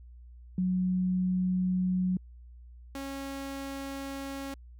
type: tone pair in turn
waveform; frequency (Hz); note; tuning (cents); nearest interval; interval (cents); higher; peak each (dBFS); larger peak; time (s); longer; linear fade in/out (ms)
sine / sawtooth; 183.6 / 274.1; F#3 / C#4; -13 / -19; perfect fifth; 694; second; -25 / -32; first; 0.58-2.17 / 2.95-4.54; neither; 2
effects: added 60 Hz sine -47 dBFS peak until 4.79 s